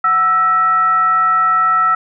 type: tone with frequency modulation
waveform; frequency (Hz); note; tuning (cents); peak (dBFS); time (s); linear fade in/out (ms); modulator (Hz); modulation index
sine; 1321; E6; +3; -10; 0.04-1.95; 5; 582; 0.39
effects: none